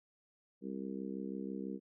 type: harmonic tone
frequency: 66.1 Hz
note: C2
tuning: 18 cents sharp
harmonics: 3 / 4 / 5 / 6 / 7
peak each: -42 / -44 / -46 / -48 / -49 dBFS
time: 0.61-1.8 s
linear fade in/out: 50 ms
effects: none